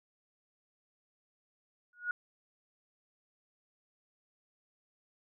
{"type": "tone with exponential growth", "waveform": "sine", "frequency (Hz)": 1449, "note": "F#6", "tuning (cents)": -37, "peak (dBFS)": -27, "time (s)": [1.93, 2.11], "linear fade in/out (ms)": 2, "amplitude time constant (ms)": 38, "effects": []}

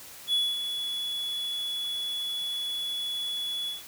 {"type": "tone with ADSR envelope", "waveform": "triangle", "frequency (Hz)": 3400, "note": "G#7", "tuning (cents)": 40, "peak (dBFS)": -20, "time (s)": [0.27, 3.83], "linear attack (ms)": 62, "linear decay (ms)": 230, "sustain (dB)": -8, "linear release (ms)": 150, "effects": ["white hiss -46 dBFS RMS until 3.87 s"]}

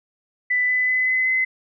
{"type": "tone with pitch steps", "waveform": "sine", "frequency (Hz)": [1991, 2004, 2016, 2029, 2042], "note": ["B6", "B6", "B6", "B6", "C7"], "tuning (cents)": [14, 25, 35, 46, -43], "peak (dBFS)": -17, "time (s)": [0.5, 1.45], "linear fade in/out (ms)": 10, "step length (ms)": 190, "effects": []}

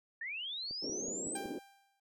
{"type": "linear sweep", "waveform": "sine", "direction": "up", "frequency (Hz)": [1748, 8372], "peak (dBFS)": -38, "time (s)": [0.21, 1.37], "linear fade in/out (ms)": 5}
{"type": "click train", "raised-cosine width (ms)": 2, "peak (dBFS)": -37, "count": 5, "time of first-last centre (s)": [0.71, 1.458], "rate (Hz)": 5.35}
{"type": "band-pass noise", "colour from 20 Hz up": "pink", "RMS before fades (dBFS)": -43, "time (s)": [0.82, 1.59], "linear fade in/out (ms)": 5, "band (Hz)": [260, 440], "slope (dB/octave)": 24}
{"type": "tone with exponential decay", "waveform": "sawtooth", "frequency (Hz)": 792, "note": "G5", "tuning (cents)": 18, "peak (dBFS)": -35, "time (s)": [1.35, 2], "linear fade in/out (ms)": 5, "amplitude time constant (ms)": 140}
{"effects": []}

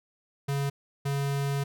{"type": "tone bursts at uneven times", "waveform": "square", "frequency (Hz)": 140, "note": "C#3", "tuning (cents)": 18, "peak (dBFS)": -27, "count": 2, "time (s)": [[0.48, 0.7], [1.05, 1.64]], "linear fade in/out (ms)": 10, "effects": []}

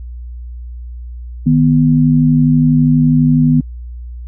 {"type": "tone pair together", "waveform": "sine", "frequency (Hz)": [154.74, 246.9], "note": ["D#3", "B3"], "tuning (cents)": [-9, 0], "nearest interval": "minor sixth", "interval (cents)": 809, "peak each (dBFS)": -10, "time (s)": [1.46, 3.61], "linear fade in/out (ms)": 10, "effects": ["added 60 Hz sine -25 dBFS peak until 4.27 s"]}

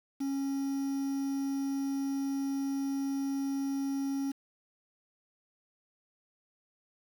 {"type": "tone with quantisation", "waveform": "triangle", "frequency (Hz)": 274.1, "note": "C#4", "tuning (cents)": -19, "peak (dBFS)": -28, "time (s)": [0.2, 4.32], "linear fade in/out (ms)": 10, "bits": 8, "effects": []}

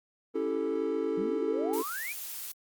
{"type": "chord", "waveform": "triangle", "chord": "A dominant seventh", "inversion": "first", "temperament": "equal", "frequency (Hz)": [277.2, 329.6, 392, 440], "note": ["C#4", "E4", "G4", "A4"], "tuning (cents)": [0, 0, 0, 0], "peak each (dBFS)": [-34, -32, -34, -29], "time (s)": [0.34, 1.83], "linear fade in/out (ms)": 20}
{"type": "exponential sweep", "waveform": "sine", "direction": "up", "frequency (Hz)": [177.2, 2489], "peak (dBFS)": -35, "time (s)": [1.17, 2.13], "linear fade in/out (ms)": 10}
{"type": "noise", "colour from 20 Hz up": "blue", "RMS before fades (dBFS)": -39, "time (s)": [1.73, 2.52], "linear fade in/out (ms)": 5}
{"effects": ["Opus 32 kbps"]}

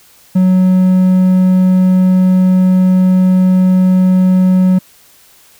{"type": "tone", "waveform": "triangle", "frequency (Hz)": 185, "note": "F#3", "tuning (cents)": 0, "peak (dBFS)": -4, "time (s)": [0.35, 4.79], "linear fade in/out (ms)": 10, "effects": ["white hiss -45 dBFS RMS until 5.59 s"]}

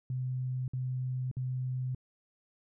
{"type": "tone bursts", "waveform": "sine", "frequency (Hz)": 128, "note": "C3", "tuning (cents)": -38, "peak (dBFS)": -31, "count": 3, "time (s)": [0.1, 1.948], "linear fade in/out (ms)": 2, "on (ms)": 580, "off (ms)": 54, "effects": []}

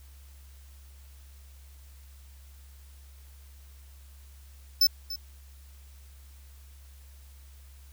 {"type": "tone with echo", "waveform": "square", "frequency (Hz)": 5274, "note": "E8", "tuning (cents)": 0, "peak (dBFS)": -18, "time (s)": [4.81, 4.87], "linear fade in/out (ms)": 5, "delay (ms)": 290, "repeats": 1, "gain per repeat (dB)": -15, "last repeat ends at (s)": 5.16, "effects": ["added 68 Hz sine -48 dBFS peak until 7.92 s", "white hiss -60 dBFS RMS until 7.92 s"]}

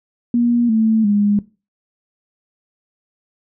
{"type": "tone with pitch steps", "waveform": "sine", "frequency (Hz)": [238.4, 221.2, 205.2], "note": ["A#3", "A3", "G#3"], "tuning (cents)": [39, 9, -21], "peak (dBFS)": -12, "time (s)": [0.34, 1.39], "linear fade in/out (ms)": 2, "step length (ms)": 350, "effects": ["noise-tail reverb RT60 0.3 s tail -19 dB re dry"]}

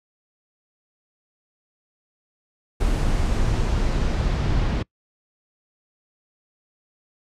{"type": "noise with low-pass filter sweep", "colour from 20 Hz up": "brown", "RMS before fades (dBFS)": -21, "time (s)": [2.8, 4.83], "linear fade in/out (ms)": 10, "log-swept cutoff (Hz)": [9800, 4500], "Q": 0.98, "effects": ["noise-tail reverb RT60 0.1 s tail -25 dB re dry"]}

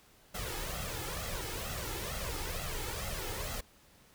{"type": "noise with flanger", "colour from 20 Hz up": "pink", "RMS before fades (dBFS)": -38, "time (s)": [0.34, 3.61], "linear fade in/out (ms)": 10, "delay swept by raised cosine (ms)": [1.5, 2.36], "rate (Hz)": 2.2, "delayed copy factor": 0.65, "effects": ["pink hiss -62 dBFS RMS until 4.14 s"]}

